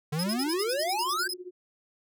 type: exponential sweep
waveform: square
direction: up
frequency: 144.9 to 1629 Hz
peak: -28 dBFS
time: 0.12-1.28 s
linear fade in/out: 10 ms
type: tone bursts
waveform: sawtooth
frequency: 5090 Hz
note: D#8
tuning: 39 cents sharp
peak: -28 dBFS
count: 12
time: 0.19-1.336 s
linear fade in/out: 2 ms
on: 46 ms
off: 54 ms
type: tone with tremolo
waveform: sine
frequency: 361.7 Hz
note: F#4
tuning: 39 cents flat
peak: -35 dBFS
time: 0.26-1.51 s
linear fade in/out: 2 ms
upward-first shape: triangle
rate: 15 Hz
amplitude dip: 100%
effects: none